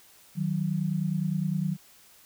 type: tone pair together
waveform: sine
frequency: 156.12 / 185.9 Hz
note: D#3 / F#3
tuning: +6 / +8 cents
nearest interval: minor third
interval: 302 cents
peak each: -28 dBFS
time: 0.35-1.77 s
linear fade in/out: 50 ms
effects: white hiss -56 dBFS RMS until 2.25 s